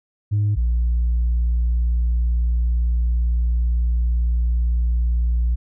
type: tone pair in turn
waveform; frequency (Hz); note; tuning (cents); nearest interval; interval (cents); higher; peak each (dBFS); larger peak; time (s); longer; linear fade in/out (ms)
sine; 103.83 / 58.93; G#2 / A#1; 0 / +19; minor seventh; 981; first; -14; neither; 0.31-0.56 / 0.56-5.56; second; 20
effects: tanh soft clip ceiling -14 dBFS